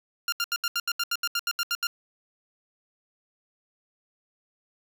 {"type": "tone bursts", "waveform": "15% pulse", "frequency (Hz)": 1396.9, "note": "F6", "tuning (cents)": 0, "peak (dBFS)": -18, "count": 14, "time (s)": [0.28, 1.87], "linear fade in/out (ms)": 2, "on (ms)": 43, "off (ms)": 76, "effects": []}